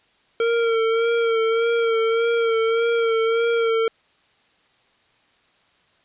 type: tone with vibrato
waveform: square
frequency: 457.8 Hz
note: A#4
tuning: 31 cents flat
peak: -18 dBFS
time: 0.4-3.88 s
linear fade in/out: 2 ms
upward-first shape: sine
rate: 1.7 Hz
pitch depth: 32 cents each way
effects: white hiss -60 dBFS RMS until 6.04 s + resampled to 8000 Hz